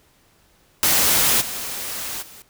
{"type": "noise with level steps", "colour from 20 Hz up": "white", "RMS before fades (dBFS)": [-17, -29, -43], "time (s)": [0.83, 2.42], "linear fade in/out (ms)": 0, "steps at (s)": [1.4, 2.21], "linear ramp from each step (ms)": 20, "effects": ["pink hiss -58 dBFS RMS until 2.49 s"]}